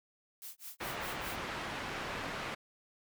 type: noise with tremolo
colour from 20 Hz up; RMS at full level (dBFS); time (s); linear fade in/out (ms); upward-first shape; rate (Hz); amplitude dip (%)
blue; -45; 0.42-1.36; 0; sine; 4.9; 100
type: low-pass noise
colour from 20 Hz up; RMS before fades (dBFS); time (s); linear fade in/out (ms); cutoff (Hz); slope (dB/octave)
white; -40; 0.8-2.55; 10; 2000; 12
effects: none